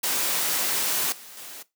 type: noise with level steps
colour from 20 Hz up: white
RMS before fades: -25 / -44 / -40 dBFS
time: 0.03-1.63 s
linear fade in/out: 10 ms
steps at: 1.12 / 1.37 s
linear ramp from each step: 2 ms
effects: noise-tail reverb RT60 0.2 s tail -18 dB re dry + high-pass 200 Hz 12 dB/octave